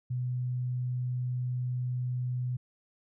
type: tone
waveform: sine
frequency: 125 Hz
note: B2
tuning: 21 cents sharp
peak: -29 dBFS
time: 0.1-2.57 s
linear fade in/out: 10 ms
effects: none